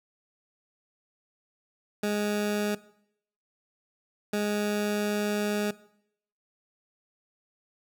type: tone bursts at uneven times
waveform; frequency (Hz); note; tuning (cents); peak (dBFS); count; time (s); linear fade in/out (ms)
20% pulse; 207.7; G#3; 0; -21; 2; 2.03-2.75 / 4.33-5.71; 5
effects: noise-tail reverb RT60 0.7 s tail -19 dB re dry